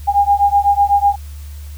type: beating tone pair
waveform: sine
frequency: 806 / 814 Hz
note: G5 / G#5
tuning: +48 / -35 cents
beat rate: 8 Hz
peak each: -13 dBFS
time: 0.07-1.16 s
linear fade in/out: 20 ms
effects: added 73 Hz sine -28 dBFS peak until 1.77 s + white hiss -45 dBFS RMS until 1.77 s